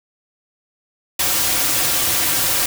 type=noise with comb filter; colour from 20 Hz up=white; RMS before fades=-18 dBFS; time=1.19-2.66 s; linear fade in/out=5 ms; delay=4.7 ms; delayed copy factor=-0.55; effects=none